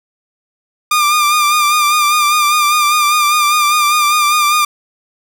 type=tone with vibrato; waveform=sawtooth; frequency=1200 Hz; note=D6; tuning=37 cents sharp; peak=-6 dBFS; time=0.91-4.65 s; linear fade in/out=5 ms; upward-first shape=sine; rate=5 Hz; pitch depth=39 cents each way; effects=none